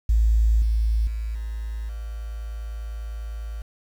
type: tone with level steps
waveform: sine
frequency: 55 Hz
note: A1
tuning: in tune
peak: -15 / -18 / -25 / -27 / -29 dBFS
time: 0.09-3.62 s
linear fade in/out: 5 ms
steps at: 0.62 / 1.07 / 1.35 / 1.89 s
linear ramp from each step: 2 ms
effects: 8-bit